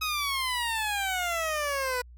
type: exponential sweep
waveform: 15% pulse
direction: down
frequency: 1276 to 488.8 Hz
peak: -21 dBFS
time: 0.01-2.02 s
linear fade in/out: 10 ms
effects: added 60 Hz sine -46 dBFS peak until 2.17 s